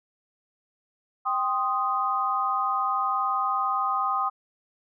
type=chord; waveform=sine; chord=C minor; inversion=second; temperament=equal; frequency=784 / 1046.5 / 1244.5 Hz; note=G5 / C6 / Eb6; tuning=0 / 0 / 0 cents; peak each=-29 / -29 / -25 dBFS; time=1.25-4.3 s; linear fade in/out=20 ms; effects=none